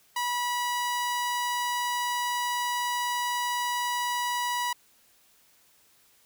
sawtooth tone, 974 Hz, B5, 24 cents flat, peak -23 dBFS, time 0.16-4.73 s, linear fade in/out 5 ms, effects white hiss -62 dBFS RMS until 6.25 s

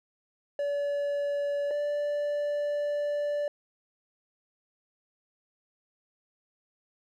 triangle tone pair in turn, 573 / 584.4 Hz, D5 / D5, -43 / -9 cents, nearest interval unison, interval 34 cents, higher second, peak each -25 dBFS, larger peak neither, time 0.59-1.71 / 1.71-3.48 s, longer second, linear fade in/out 2 ms, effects none

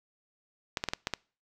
clicks, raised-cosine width 0.2 ms, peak -12 dBFS, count 6, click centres 0.772 / 0.839 / 0.887 / 0.935 / 1.071 / 1.137 s, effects noise-tail reverb RT60 0.4 s tail -26 dB re dry

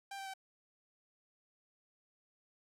sawtooth tone with pitch steps, 790 / 779.6 / 769.3 Hz, G5 / G5 / G5, +13 / -10 / -33 cents, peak -39 dBFS, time 0.11-0.338 s, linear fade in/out 5 ms, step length 76 ms, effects low-pass 11000 Hz 12 dB/octave + 12-bit

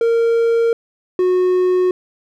triangle tone pair in turn, 462.1 / 365.5 Hz, A#4 / F#4, -15 / -21 cents, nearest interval major third, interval 406 cents, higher first, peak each -10 dBFS, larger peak neither, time 0.01-0.73 / 1.19-1.91 s, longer neither, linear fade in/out 2 ms, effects none

